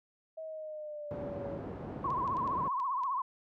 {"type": "exponential sweep", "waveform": "sine", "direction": "down", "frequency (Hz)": [642, 554.4], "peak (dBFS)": -39, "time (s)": [0.37, 1.58], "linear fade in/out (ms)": 10}
{"type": "low-pass noise", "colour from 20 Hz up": "pink", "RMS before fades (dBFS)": -39, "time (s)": [1.11, 2.68], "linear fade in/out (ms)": 0, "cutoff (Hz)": 670, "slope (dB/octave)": 12}
{"type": "tone with vibrato", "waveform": "sine", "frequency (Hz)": 1046.5, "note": "C6", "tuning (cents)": 0, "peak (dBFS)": -30, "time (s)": [2.04, 3.22], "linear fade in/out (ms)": 5, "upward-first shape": "triangle", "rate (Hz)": 15, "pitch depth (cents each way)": 150}
{"type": "clicks", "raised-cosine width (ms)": 0.2, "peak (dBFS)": -35, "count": 6, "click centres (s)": [2.104, 2.277, 2.369, 2.476, 2.8, 3.035]}
{"effects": ["high-pass 100 Hz 12 dB/octave"]}